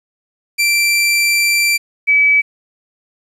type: tone pair in turn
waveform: sawtooth / sine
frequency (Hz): 2349 / 2290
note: D7 / D7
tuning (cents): 0 / -44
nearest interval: unison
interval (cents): 44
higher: first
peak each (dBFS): -8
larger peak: neither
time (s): 0.58-1.78 / 2.07-2.42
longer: first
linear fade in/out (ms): 20
effects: resampled to 32000 Hz + 8-bit